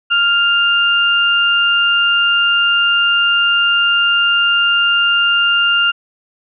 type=tone pair together; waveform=sine; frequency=1400 / 2800 Hz; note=F6 / F7; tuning=+4 / +4 cents; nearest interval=octave; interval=1200 cents; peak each=-13 dBFS; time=0.1-5.92 s; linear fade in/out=20 ms; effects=none